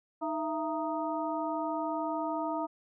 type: harmonic tone with a mistuned harmonic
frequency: 311.1 Hz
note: D#4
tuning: in tune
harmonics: 1 / 2 / 3 / 4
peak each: -35 / -35 / -35 / -40 dBFS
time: 0.21-2.67 s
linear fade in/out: 20 ms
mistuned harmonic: 2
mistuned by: +120 cents
effects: none